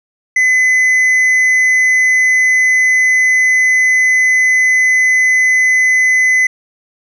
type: tone with tanh clipping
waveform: sine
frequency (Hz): 2025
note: B6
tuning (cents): +43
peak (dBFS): -9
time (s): 0.36-6.47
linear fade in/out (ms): 5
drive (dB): 6
effects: none